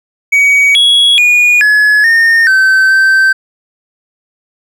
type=tone with pitch steps; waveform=triangle; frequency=2259 / 3341 / 2447 / 1698 / 1830 / 1541 / 1553 Hz; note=C#7 / G#7 / D#7 / G#6 / A#6 / G6 / G6; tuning=+32 / +10 / -29 / +38 / -32 / -30 / -17 cents; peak=-3 dBFS; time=0.32-3.33 s; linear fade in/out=10 ms; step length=430 ms; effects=none